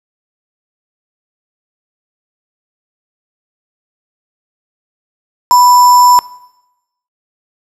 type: tone with sample-and-hold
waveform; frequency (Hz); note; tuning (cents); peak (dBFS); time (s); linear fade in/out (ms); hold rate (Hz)
sine; 987.8; B5; 0; -3; 5.51-6.19; 0; 6300
effects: noise-tail reverb RT60 0.9 s tail -20 dB re dry + low-pass 12000 Hz 12 dB/octave